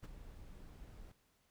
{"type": "noise with ADSR envelope", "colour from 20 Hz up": "brown", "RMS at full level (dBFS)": -42, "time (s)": [0.02, 1.12], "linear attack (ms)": 26, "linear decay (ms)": 17, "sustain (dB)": -11, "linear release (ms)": 6, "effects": ["pink hiss -75 dBFS RMS until 1.5 s"]}